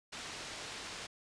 white low-pass noise, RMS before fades -45 dBFS, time 0.12-1.07 s, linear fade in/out 10 ms, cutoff 4900 Hz, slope 12 dB/octave, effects resampled to 22050 Hz

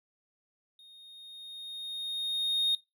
triangle tone with level ramp, 3706 Hz, A#7, 11 cents flat, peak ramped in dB -51 to -21 dBFS, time 0.79-2.75 s, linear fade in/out 2 ms, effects noise-tail reverb RT60 0.2 s tail -22 dB re dry + tanh soft clip ceiling -18 dBFS

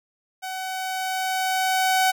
sawtooth tone with level ramp, 753 Hz, F#5, 30 cents sharp, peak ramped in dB -26 to -13 dBFS, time 0.42-2.12 s, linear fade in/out 20 ms, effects none

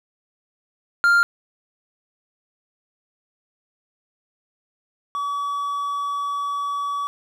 triangle tone pair in turn, 1396.9 / 1140 Hz, F6 / C#6, 0 / +48 cents, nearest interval major third, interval 352 cents, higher first, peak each -11 / -21 dBFS, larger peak first, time 1.04-1.23 / 5.15-7.07 s, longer second, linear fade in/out 0 ms, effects none

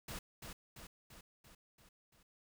pink noise with echo, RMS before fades -45 dBFS, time 0.08-0.19 s, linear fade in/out 5 ms, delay 340 ms, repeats 6, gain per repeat -4 dB, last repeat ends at 2.23 s, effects none

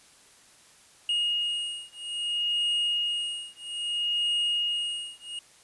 triangle beating tone pair, 2864 / 2864.61 Hz, F7 / F7, +43 / +43 cents, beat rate 0.61 Hz, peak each -28 dBFS, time 1.09-5.39 s, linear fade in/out 2 ms, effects white hiss -56 dBFS RMS until 5.63 s + resampled to 24000 Hz

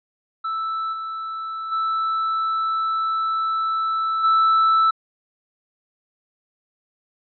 triangle tone with level steps, 1318.5 Hz, E6, in tune, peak -21 / -25 / -18 / -12 dBFS, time 0.44-4.91 s, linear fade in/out 10 ms, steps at 0.92 / 1.71 / 4.23 s, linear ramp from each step 20 ms, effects resampled to 11025 Hz

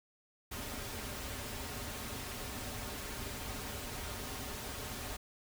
pink noise with comb filter, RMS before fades -42 dBFS, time 0.51-5.17 s, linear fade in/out 10 ms, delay 6 ms, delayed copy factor -0.55, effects none

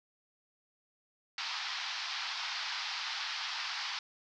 white band-pass noise, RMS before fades -38 dBFS, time 1.38-3.99 s, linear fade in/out 2 ms, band 800 to 5200 Hz, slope 48 dB/octave, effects none

